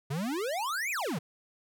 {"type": "exponential two-way sweep", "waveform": "square", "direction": "up then down", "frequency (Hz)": [129.8, 2572, 129.8], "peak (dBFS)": -31, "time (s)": [0.1, 1.19], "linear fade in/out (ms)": 10, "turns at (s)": 0.91, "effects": []}